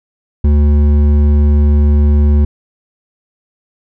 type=tone with hard clipping; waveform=sine; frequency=73.42 Hz; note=D2; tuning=in tune; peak=-8 dBFS; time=0.44-2.45 s; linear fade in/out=5 ms; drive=9 dB; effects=none